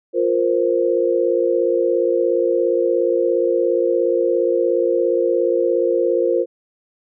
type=chord; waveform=sine; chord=F suspended fourth; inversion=none; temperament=equal with one note detuned; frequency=350.8 / 466.2 / 523.3 Hz; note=F4 / Bb4 / C5; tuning=+8 / 0 / 0 cents; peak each=-19 dBFS; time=0.13-6.46 s; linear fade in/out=50 ms; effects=none